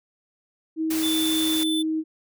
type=tone with pitch glide; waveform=sine; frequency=318.8 to 316 Hz; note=D#4 to D#4; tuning=+42 to +27 cents; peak=-22 dBFS; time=0.76-2.04 s; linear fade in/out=50 ms; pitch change=-15 cents; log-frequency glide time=0.97-1.9 s
type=noise; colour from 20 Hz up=white; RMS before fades=-31 dBFS; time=0.9-1.64 s; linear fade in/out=10 ms
type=tone; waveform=square; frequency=3520 Hz; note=A7; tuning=in tune; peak=-26 dBFS; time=1.02-1.83 s; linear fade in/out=20 ms
effects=none